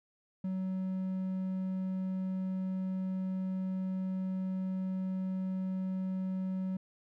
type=tone; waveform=triangle; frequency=187.7 Hz; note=F#3; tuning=25 cents sharp; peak=-30 dBFS; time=0.44-6.77 s; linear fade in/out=5 ms; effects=none